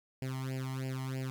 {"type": "tone with flanger", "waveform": "sawtooth", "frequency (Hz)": 131.4, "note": "C3", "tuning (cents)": 8, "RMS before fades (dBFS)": -37, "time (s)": [0.22, 1.3], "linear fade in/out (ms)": 0, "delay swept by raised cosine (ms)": [0.4, 0.99], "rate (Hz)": 3.1, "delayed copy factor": 1, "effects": []}